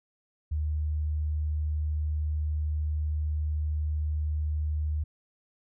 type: tone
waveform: sine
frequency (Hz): 76.1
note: D#2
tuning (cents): -38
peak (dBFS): -26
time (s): 0.51-5.04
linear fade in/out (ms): 10
effects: none